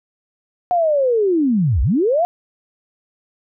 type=linear two-way sweep; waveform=sine; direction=down then up; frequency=727 to 52.5 to 727 Hz; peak=-13 dBFS; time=0.71-2.25 s; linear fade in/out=0 ms; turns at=1.82 s; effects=none